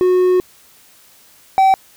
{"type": "tone pair in turn", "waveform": "triangle", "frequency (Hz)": [365.3, 769.1], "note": ["F#4", "G5"], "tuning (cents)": [-22, -33], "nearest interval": "octave + minor second", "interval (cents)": 1289, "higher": "second", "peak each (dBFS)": [-8, -6], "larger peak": "second", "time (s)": [[0.01, 0.4], [1.58, 1.74]], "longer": "first", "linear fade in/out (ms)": 0, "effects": ["white hiss -48 dBFS RMS until 1.96 s"]}